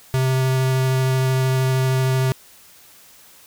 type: tone with vibrato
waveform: square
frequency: 130.81 Hz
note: C3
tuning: in tune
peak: -17 dBFS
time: 0.14-2.32 s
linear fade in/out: 0 ms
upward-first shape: sine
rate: 13 Hz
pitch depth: 8 cents each way
effects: white hiss -48 dBFS RMS until 3.46 s